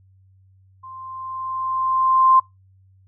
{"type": "tone with level ramp", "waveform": "sine", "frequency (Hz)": 1046.5, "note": "C6", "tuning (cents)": 0, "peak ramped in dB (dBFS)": [-36, -9], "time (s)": [0.83, 2.4], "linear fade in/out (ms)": 10, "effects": ["noise-tail reverb RT60 0.2 s tail -23 dB re dry", "added 95 Hz sine -51 dBFS peak until 3.07 s"]}